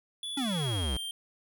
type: tone with pitch glide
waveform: square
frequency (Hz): 3436 to 3169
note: A7 to G7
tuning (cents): -42 to +18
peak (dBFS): -35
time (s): 0.23-1.11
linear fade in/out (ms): 2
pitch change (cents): -140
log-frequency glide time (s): 0.39-0.99
type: exponential sweep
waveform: square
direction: down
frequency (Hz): 288.1 to 58.27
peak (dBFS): -30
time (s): 0.37-0.97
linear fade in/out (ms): 5
effects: none